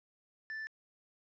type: tone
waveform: triangle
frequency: 1760 Hz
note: A6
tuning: in tune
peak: -37 dBFS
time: 0.5-0.67 s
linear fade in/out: 0 ms
effects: resampled to 16000 Hz + 12-bit